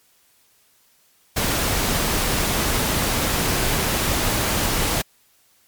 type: noise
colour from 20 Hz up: pink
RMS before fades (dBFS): -21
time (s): 1.36-5.02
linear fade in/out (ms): 10
effects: white hiss -59 dBFS RMS until 5.67 s + MP3 96 kbps